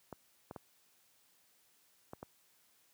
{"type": "clicks", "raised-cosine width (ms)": 1, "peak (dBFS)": -30, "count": 5, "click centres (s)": [0.127, 0.511, 0.562, 2.134, 2.229], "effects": ["white hiss -70 dBFS RMS until 2.93 s", "high-pass 80 Hz 12 dB/octave"]}